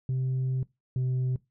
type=tone pair in turn; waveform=sine; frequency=130 / 127.99 Hz; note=C3 / C3; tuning=-11 / -38 cents; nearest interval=unison; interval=27 cents; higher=first; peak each=-23 / -22 dBFS; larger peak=second; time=0.09-0.63 / 0.96-1.36 s; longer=first; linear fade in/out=2 ms; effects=noise-tail reverb RT60 0.2 s tail -22 dB re dry + tanh soft clip ceiling -24 dBFS